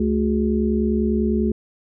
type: harmonic tone with a mistuned harmonic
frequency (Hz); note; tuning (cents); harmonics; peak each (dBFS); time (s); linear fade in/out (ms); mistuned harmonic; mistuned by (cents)
72.6; D2; -19; 1 / 3 / 5 / 6; -25 / -19 / -24 / -27; 0-1.52; 5; 6; -92
effects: none